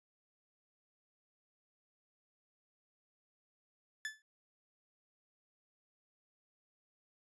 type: tone with exponential decay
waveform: 40% pulse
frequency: 1738 Hz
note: A6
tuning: 22 cents flat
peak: -34 dBFS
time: 4.05-4.22 s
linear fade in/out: 1 ms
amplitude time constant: 36 ms
effects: resampled to 22050 Hz